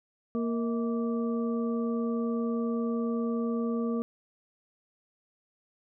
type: harmonic tone with a mistuned harmonic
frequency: 232.5 Hz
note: A#3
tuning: 4 cents flat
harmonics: 1 / 2 / 3 / 5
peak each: -28 / -33 / -43 / -42 dBFS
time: 0.35-4.02 s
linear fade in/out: 0 ms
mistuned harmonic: 3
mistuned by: -140 cents
effects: none